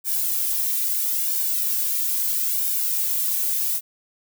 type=noise with flanger; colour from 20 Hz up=violet; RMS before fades=-23 dBFS; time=0.04-3.81 s; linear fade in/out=50 ms; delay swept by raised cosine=1.5 to 2.39 ms; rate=0.76 Hz; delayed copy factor=-0.9; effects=none